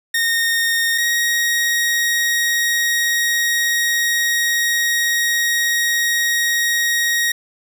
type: tone pair in turn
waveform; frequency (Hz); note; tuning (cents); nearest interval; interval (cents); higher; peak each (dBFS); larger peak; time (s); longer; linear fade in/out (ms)
sawtooth; 1846 / 1881.5; A#6 / A#6; -17 / +16; unison; 33; second; -12; neither; 0.14-0.98 / 0.98-7.32; second; 5
effects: none